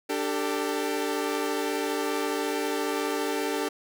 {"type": "chord", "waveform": "sawtooth", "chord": "D suspended fourth", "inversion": "none", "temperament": "equal with one note detuned", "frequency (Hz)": [293.7, 392, 446.7], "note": ["D4", "G4", "A4"], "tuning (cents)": [0, 0, 26], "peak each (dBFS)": -27, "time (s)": [0.09, 3.69], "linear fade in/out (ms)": 10, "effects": []}